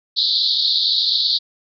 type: band-pass noise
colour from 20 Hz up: white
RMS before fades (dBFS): -18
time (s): 0.16-1.39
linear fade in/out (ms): 20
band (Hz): 3600 to 4600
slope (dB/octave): 96
effects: none